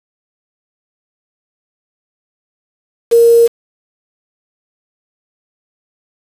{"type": "tone with quantisation", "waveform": "sine", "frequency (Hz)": 466.2, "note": "A#4", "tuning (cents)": 0, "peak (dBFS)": -4, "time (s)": [3.11, 3.48], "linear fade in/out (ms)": 20, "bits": 4, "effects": ["resampled to 32000 Hz"]}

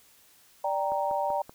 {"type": "chord", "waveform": "sine", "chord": "G minor", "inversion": "second", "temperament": "equal", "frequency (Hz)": [587.3, 784, 932.3], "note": ["D5", "G5", "Bb5"], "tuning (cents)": [0, 0, 0], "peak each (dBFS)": -30, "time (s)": [0.64, 1.42], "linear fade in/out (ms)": 5}
{"type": "click train", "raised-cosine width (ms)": 1, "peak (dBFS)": -28, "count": 4, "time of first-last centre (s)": [0.92, 1.495], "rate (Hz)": 5.22}
{"effects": ["white hiss -59 dBFS RMS until 1.54 s"]}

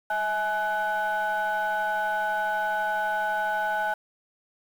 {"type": "tone cluster", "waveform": "sine", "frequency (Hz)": [644, 843, 1493], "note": ["E5", "G#5", "F#6"], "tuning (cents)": [-41, 26, 15], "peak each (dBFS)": [-30, -25, -27], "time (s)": [0.1, 3.94], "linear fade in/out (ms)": 5, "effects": ["tanh soft clip ceiling -20 dBFS", "8-bit"]}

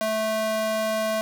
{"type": "tone with high-pass filter", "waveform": "square", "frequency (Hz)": 218.6, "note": "A3", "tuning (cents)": -11, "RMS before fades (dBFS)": -25, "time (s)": [0.01, 1.21], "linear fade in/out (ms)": 0, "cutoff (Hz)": 480, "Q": 4.4, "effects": []}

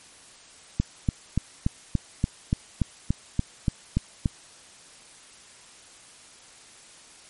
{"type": "click train", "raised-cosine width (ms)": 5, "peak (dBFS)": -9, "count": 13, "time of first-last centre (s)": [0.8, 4.258], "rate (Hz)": 3.47, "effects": ["white hiss -50 dBFS RMS until 7.29 s", "MP3 48 kbps"]}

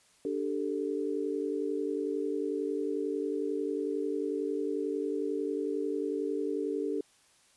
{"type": "chord", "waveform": "sine", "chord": "D suspended fourth", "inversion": "none", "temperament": "equal with one note detuned", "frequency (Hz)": [293.7, 392, 443.1], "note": ["D4", "G4", "A4"], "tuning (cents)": [0, 0, 12], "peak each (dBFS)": -34, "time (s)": [0.25, 7.01], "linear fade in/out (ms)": 2, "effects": ["white hiss -64 dBFS RMS until 7.56 s", "resampled to 24000 Hz"]}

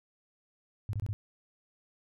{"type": "tone bursts", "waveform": "sine", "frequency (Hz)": 103.83, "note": "G#2", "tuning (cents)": 0, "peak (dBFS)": -30, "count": 4, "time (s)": [0.89, 1.13], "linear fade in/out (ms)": 0, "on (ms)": 42, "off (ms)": 24, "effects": []}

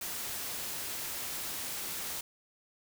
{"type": "noise", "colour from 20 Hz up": "white", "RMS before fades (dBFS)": -38, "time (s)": [0.01, 2.21], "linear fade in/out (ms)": 5, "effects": []}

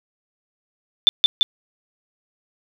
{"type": "tone with echo", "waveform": "sine", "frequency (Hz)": 3531, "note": "A7", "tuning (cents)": 5, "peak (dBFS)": -7, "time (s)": [1.07, 1.09], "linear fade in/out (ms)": 0, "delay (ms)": 170, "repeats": 2, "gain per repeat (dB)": -2, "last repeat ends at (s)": 1.43, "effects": []}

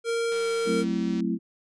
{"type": "tone with pitch glide", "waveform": "square", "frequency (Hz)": [463.1, 459.1], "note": ["A#4", "A#4"], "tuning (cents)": [-11, -26], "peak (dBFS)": -25, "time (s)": [0.04, 0.85], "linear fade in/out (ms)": 50, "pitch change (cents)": -15, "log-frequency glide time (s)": [0.31, 0.47]}
{"type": "click train", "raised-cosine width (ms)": 0.2, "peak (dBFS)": -27, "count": 170, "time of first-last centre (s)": [0.32, 1.205], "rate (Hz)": 191}
{"type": "chord", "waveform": "sine", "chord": "F# half-diminished seventh", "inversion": "none", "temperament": "equal with one note detuned", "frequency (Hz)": [185, 220, 261.6, 333.3], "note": ["F#3", "A3", "C4", "E4"], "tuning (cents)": [0, 0, 0, 19], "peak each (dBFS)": [-29, -28, -31, -30], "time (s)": [0.65, 1.39], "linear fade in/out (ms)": 50}
{"effects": ["resampled to 24000 Hz"]}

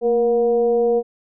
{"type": "tone with frequency modulation", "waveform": "sine", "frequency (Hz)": 472.8, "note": "A#4", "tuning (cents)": 24, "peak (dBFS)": -14, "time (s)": [0.01, 1.03], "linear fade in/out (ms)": 50, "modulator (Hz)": 245, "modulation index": 0.47, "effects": []}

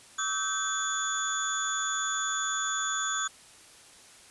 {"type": "tone cluster", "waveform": "sine", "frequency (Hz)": [1138, 1294, 1554, 3454, 6800], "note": ["C#6", "E6", "G6", "A7", "G#8"], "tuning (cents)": [45, -32, -16, -33, 40], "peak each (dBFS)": [-38, -35, -33, -36, -32], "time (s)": [0.18, 3.28], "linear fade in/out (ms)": 10, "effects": ["white hiss -53 dBFS RMS until 4.3 s", "resampled to 24000 Hz"]}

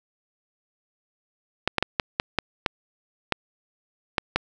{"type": "clicks", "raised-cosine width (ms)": 0.3, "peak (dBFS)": -4, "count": 10, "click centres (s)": [1.676, 1.783, 1.826, 1.998, 2.199, 2.387, 2.662, 3.323, 4.182, 4.36], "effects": []}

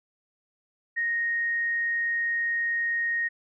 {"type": "tone", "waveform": "sine", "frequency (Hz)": 1864.7, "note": "A#6", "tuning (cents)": 0, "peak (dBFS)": -24, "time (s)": [0.96, 3.29], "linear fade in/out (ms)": 20, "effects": []}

